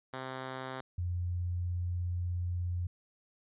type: tone pair in turn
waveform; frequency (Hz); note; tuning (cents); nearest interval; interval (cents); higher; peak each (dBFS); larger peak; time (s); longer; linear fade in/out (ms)
5% pulse / sine; 130.81 / 88.33; C3 / F2; 0 / +20; perfect fifth; 680; first; -27 / -31; first; 0.13-0.81 / 0.98-2.87; second; 5
effects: resampled to 8000 Hz